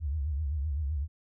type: tone with vibrato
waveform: sine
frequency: 73.42 Hz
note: D2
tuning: in tune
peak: -28 dBFS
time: 0-1.08 s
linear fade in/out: 50 ms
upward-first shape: triangle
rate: 7.8 Hz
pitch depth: 190 cents each way
effects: none